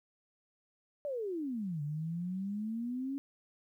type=exponential two-way sweep; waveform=sine; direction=down then up; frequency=600 to 144 to 280.1 Hz; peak=-34 dBFS; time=1.05-3.18 s; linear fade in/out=0 ms; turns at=1.82 s; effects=12-bit